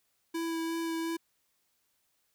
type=tone with vibrato; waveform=square; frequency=329.6 Hz; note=E4; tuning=in tune; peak=-32 dBFS; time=0.34-1.17 s; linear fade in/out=10 ms; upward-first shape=sine; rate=2.8 Hz; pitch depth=11 cents each way; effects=white hiss -75 dBFS RMS until 2.34 s